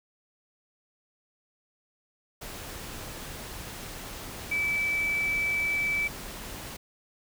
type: tone in noise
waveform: sine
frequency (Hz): 2310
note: D7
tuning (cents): -29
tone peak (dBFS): -25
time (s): 4.51-6.08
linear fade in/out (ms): 10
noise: pink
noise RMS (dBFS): -40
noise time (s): 2.41-6.77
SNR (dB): +12
effects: none